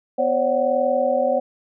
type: tone cluster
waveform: sine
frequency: 249.2 / 534 / 575 / 744 Hz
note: B3 / C5 / D5 / F#5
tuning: +16 / +35 / -37 / +9 cents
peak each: -28 / -20 / -21 / -24 dBFS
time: 0.18-1.4 s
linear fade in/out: 10 ms
effects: none